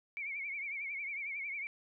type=tone with vibrato; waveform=sine; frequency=2254 Hz; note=C#7; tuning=28 cents sharp; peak=-37 dBFS; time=0.17-1.67 s; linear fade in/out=0 ms; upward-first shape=triangle; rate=11 Hz; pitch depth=110 cents each way; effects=none